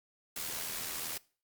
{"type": "noise with amplitude modulation", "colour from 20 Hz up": "white", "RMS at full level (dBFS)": -36, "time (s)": [0.36, 1.18], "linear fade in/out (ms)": 5, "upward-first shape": "sine", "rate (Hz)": 80.6, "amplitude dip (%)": 55, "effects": ["noise-tail reverb RT60 0.4 s tail -22 dB re dry", "Opus 48 kbps"]}